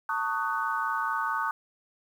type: chord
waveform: sine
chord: D# half-diminished seventh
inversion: second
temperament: just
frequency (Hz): 896 / 1120.1 / 1244.5 / 1493.4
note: A5 / C#6 / D#6 / F#6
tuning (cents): +31 / +18 / 0 / +16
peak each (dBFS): -32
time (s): 0.09-1.51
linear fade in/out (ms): 2
effects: 9-bit